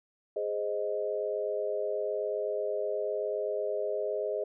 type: chord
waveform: sine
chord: Ab major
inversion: none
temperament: equal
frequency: 415.3 / 523.3 / 622.3 Hz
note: Ab4 / C5 / Eb5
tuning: 0 / 0 / 0 cents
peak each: -33 / -35 / -33 dBFS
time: 0.36-4.44 s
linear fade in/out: 5 ms
effects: none